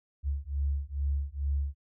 sine beating tone pair, 69.3 / 71.6 Hz, C#2 / D2, 0 / -43 cents, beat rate 2.3 Hz, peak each -31 dBFS, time 0.23-1.75 s, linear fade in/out 50 ms, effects none

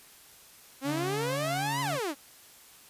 sawtooth exponential two-way sweep, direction up then down, 261.6 to 1031 to 261.6 Hz, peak -26 dBFS, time 0.81-2.15 s, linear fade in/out 50 ms, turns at 1.81 s
30% pulse tone with vibrato, 141.4 Hz, C#3, 35 cents sharp, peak -31 dBFS, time 0.84-2 s, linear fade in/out 50 ms, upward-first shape sine, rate 4 Hz, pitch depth 28 cents each way
effects white hiss -54 dBFS RMS until 2.89 s + resampled to 32000 Hz

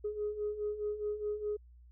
sine beating tone pair, 415.3 / 420.1 Hz, G#4 / G#4, 0 / +20 cents, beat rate 4.8 Hz, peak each -39 / -34 dBFS, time 0.04-1.57 s, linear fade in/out 10 ms, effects tanh soft clip ceiling -27 dBFS + added 60 Hz sine -54 dBFS peak until 1.91 s

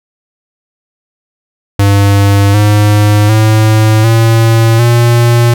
square tone with pitch steps, 100.1 / 104.47 / 109.03 / 113.8 / 118.76 Hz, G2 / G#2 / A2 / A#2 / A#2, +37 / +11 / -15 / -41 / +33 cents, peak -5 dBFS, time 1.79-5.54 s, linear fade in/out 5 ms, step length 750 ms, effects none

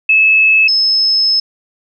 sine tone pair in turn, 2599 / 5198 Hz, E7 / E8, -25 / -25 cents, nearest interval octave, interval 1200 cents, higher second, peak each -6 / -9 dBFS, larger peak first, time 0.09-0.68 / 0.68-1.4 s, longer second, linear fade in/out 5 ms, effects none

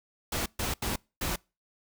pink noise bursts at uneven times, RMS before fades -31 dBFS, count 4, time 0.32-0.46 / 0.59-0.74 / 0.82-0.96 / 1.21-1.36 s, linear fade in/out 5 ms, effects noise-tail reverb RT60 0.3 s tail -26 dB re dry

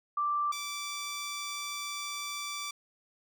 sine / 10% pulse tone pair in turn, 1174.7 / 1164.6 Hz, D6 / D6, 0 / -15 cents, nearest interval unison, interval 15 cents, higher first, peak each -27 dBFS, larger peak neither, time 0.17-0.52 / 0.52-2.71 s, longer second, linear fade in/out 5 ms, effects none

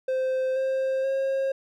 triangle tone with pitch steps, 520 / 529.1 / 538.3 Hz, C5 / C5 / C5, -11 / +19 / +49 cents, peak -21 dBFS, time 0.08-1.52 s, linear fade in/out 5 ms, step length 480 ms, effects none

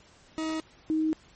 40% pulse / sine tone pair in turn, 317.1 / 314.4 Hz, D#4 / D#4, +33 / +18 cents, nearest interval unison, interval 15 cents, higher first, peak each -28 / -23 dBFS, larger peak second, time 0.38-0.6 / 0.9-1.13 s, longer second, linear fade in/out 0 ms, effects pink hiss -57 dBFS RMS until 1.35 s + MP3 32 kbps

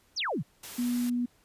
sine exponential sweep, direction down, 6645 to 110 Hz, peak -28 dBFS, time 0.16-0.43 s, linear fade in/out 20 ms
white noise, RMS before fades -42 dBFS, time 0.63-1.1 s, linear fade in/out 5 ms
sine tone, 243.3 Hz, B3, 26 cents flat, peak -26 dBFS, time 0.78-1.26 s, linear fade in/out 10 ms
effects pink hiss -65 dBFS RMS until 1.44 s + resampled to 32000 Hz

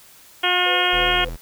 harmonic tone, 359.2 Hz, F4, 49 cents sharp, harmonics 1 / 2 / 3 / 4 / 5 / 6 / 7 / 8 / 9, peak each -27 / -24 / -27 / -24 / -27 / -26 / -27 / -24 / -23 dBFS, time 0.43-1.25 s, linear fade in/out 10 ms
sine tone with tremolo, 508 Hz, B4, 49 cents sharp, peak -26 dBFS, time 0.66-1.29 s, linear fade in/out 0 ms, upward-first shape triangle, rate 3.4 Hz, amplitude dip 90%
square tone, 41.2 Hz, E1, in tune, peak -29 dBFS, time 0.92-1.37 s, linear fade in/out 20 ms
effects white hiss -48 dBFS RMS until 1.41 s

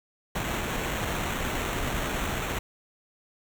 pink noise with sample-and-hold, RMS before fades -30 dBFS, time 0.35-2.59 s, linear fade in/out 5 ms, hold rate 4900 Hz, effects none

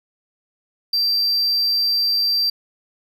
triangle tone, 4699 Hz, D8, in tune, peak -15 dBFS, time 0.93-2.5 s, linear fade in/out 5 ms, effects none

